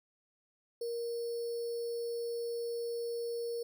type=tone with sample-and-hold; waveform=sine; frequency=470 Hz; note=A#4; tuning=14 cents sharp; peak=-34 dBFS; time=0.81-3.63 s; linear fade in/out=5 ms; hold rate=4900 Hz; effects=none